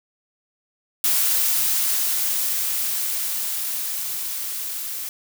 blue noise with level ramp, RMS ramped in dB -19 to -30 dBFS, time 1.04-5.09 s, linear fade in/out 2 ms, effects none

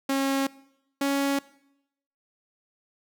sawtooth tone pair in turn, 272.3 / 278.2 Hz, C#4 / C#4, -31 / +6 cents, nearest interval unison, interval 37 cents, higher second, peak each -19 / -19 dBFS, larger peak neither, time 0.09-0.47 / 1.01-1.39 s, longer neither, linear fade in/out 5 ms, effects noise-tail reverb RT60 0.8 s tail -21 dB re dry

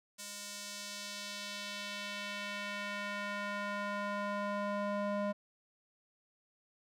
square tone with band-pass filter sweep, 204 Hz, G#3, 31 cents flat, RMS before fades -39 dBFS, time 0.18-5.33 s, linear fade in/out 20 ms, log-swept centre 7600 to 640 Hz, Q 1.1, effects none

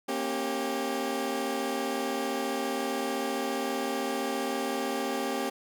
20% pulse chord, G diminished, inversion first, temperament equal with one note detuned, 233.1 / 273.1 / 392 Hz, Bb3 / Db4 / G4, 0 / -26 / 0 cents, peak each -30 / -28 / -28 dBFS, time 0.08-5.5 s, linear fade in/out 10 ms, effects none

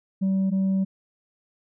sine tone pair in turn, 191.9 / 191.9 Hz, G3 / G3, -37 / -37 cents, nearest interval unison, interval 0 cents, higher neither, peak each -17 dBFS, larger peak neither, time 0.21-0.51 / 0.51-0.85 s, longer second, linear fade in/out 20 ms, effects tanh soft clip ceiling -19 dBFS

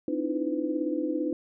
sine tone cluster, 263.8 / 304.7 / 322.2 / 340 / 504 Hz, C4 / D#4 / E4 / F4 / B4, +14 / -36 / -39 / -46 / +35 cents, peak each -35 / -29 / -35 / -34 / -34 dBFS, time 0.08-1.33 s, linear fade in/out 2 ms, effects none

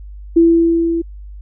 sine tone with level ramp, 334 Hz, E4, 23 cents sharp, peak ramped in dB -5 to -15 dBFS, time 0.36-1.02 s, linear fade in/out 10 ms, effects added 50 Hz sine -30 dBFS peak until 1.41 s

